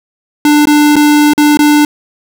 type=tone with dropouts; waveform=square; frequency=296.4 Hz; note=D4; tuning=16 cents sharp; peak=-5 dBFS; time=0.45-1.85 s; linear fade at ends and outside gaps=2 ms; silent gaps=0.655-0.671 / 0.957-0.964 / 1.335-1.378 / 1.572-1.591 s; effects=none